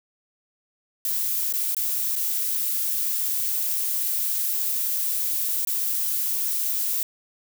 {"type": "noise with dropouts", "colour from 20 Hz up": "violet", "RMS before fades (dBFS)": -25, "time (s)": [1.05, 7.03], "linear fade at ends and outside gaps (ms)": 1, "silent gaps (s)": [[1.526, 1.537], [1.747, 1.767], [2.155, 2.162], [5.65, 5.672]], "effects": []}